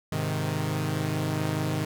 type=chord; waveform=sawtooth; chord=Ab major; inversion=none; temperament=equal; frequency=103.83 / 130.81 / 155.56 Hz; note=Ab2 / C3 / Eb3; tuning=0 / 0 / 0 cents; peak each=-28 / -28 / -25 dBFS; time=0.12-1.85 s; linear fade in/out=5 ms; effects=none